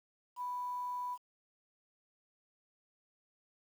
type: tone with quantisation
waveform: sine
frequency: 987.8 Hz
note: B5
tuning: in tune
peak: -36 dBFS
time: 0.36-1.18 s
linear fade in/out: 50 ms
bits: 10
effects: none